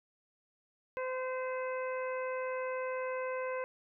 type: harmonic tone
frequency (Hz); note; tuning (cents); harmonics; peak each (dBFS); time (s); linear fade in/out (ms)
514; C5; -31; 1 / 2 / 3 / 4 / 5; -35 / -41 / -45 / -47 / -49; 0.97-3.64; 0
effects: none